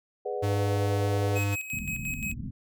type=chord; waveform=sine; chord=G# half-diminished seventh; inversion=none; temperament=equal with one note detuned; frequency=415.3 / 493.9 / 597.9 / 740 Hz; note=G#4 / B4 / D5 / F#5; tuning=0 / 0 / +31 / 0 cents; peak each=-33 / -33 / -38 / -37 dBFS; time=0.25-1.39 s; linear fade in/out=10 ms
type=tone; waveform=square; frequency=100.7 Hz; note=G2; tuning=47 cents sharp; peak=-26 dBFS; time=0.42-1.56 s; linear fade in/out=20 ms
type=tone with tremolo; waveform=square; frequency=2543 Hz; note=D#7; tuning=37 cents sharp; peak=-31 dBFS; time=1.35-2.34 s; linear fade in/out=20 ms; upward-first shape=square; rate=5.7 Hz; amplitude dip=60%
type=low-pass noise; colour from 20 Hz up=white; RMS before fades=-36 dBFS; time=1.73-2.51 s; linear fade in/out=5 ms; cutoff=240 Hz; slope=48 dB/octave
effects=none